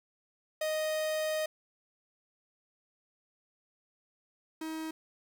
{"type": "tone pair in turn", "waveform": "45% pulse", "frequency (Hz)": [622.3, 317.9], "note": ["D#5", "D#4"], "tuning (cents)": [0, 37], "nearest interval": "octave", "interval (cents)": 1163, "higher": "first", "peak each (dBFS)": [-30, -36], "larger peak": "first", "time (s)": [[0.61, 1.46], [4.61, 4.91]], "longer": "first", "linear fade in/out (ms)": 5, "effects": ["10-bit"]}